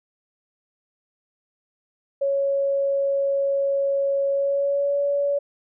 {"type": "tone with pitch glide", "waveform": "sine", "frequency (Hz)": [554.4, 567.7], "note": ["C#5", "C#5"], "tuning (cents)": [0, 41], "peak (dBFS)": -19, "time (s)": [2.21, 5.39], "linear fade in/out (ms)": 10, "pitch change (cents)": 41, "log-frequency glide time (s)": [4.3, 4.99], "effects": []}